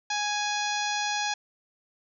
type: harmonic tone with a mistuned harmonic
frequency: 830 Hz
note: G#5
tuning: 1 cent flat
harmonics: 1 / 2 / 3 / 4 / 5 / 6 / 7 / 8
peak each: -30 / -33 / -35 / -36 / -37 / -38 / -38 / -39 dBFS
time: 0.1-1.34 s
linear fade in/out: 5 ms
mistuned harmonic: 4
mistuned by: +30 cents
effects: none